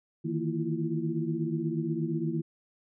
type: tone cluster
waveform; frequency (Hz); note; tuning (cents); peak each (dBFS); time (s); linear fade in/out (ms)
sine; 152.4 / 160.8 / 230 / 330.7 / 346.8; D#3 / E3 / A#3 / E4 / F4; -36 / -43 / -23 / +6 / -12; -36 / -32 / -35 / -33 / -38; 0.24-2.42; 20
effects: none